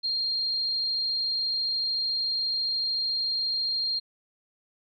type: tone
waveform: sine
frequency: 4209 Hz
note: C8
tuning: 9 cents sharp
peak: -25 dBFS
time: 0.03-4 s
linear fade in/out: 20 ms
effects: none